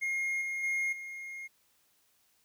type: tone with level steps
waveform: triangle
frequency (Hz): 2140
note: C7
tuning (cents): +38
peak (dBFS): -28 / -31 / -27 / -38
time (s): 0.01-1.48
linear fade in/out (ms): 20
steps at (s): 0.41 / 0.63 / 0.92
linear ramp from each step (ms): 10
effects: white hiss -70 dBFS RMS until 2.44 s